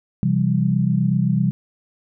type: chord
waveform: sine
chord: C major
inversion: none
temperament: equal with one note detuned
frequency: 130.81 / 168.08 / 196 Hz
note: C3 / E3 / G3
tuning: 0 / +34 / 0 cents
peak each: -20 dBFS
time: 0.23-1.51 s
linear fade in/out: 0 ms
effects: none